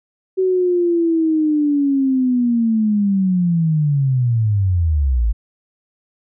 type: linear sweep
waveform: sine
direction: down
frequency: 378.9 to 51 Hz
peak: -13 dBFS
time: 0.37-5.33 s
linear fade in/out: 20 ms
effects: none